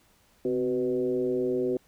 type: tone with frequency modulation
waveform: sine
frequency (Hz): 376.3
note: F#4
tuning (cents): +29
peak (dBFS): -24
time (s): 0.45-1.77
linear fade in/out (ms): 2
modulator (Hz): 119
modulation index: 0.99
effects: pink hiss -63 dBFS RMS until 1.87 s